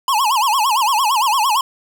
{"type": "tone with vibrato", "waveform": "square", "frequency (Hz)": 963, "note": "B5", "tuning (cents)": -44, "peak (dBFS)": -14, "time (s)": [0.08, 1.61], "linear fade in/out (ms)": 2, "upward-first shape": "sine", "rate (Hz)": 8.8, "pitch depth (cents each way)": 250, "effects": []}